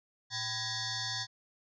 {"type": "tone with frequency modulation", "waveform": "sine", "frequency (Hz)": 114, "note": "A#2", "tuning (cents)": -38, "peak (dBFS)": -33, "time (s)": [0.3, 1.27], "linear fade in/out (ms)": 50, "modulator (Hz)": 888, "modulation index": 6.4, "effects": ["resampled to 16000 Hz"]}